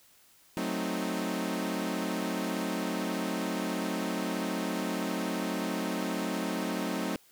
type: chord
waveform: sawtooth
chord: F# diminished seventh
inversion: none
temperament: equal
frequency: 185 / 220 / 261.6 / 311.1 Hz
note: F#3 / A3 / C4 / Eb4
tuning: 0 / 0 / 0 / 0 cents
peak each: -32 dBFS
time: 0.57-7.16 s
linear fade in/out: 0 ms
effects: white hiss -61 dBFS RMS until 7.31 s